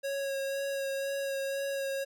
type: tone with vibrato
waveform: square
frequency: 549 Hz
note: C#5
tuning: 17 cents flat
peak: -32 dBFS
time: 0.03-2.05 s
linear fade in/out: 20 ms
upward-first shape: sine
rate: 2 Hz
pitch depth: 16 cents each way
effects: none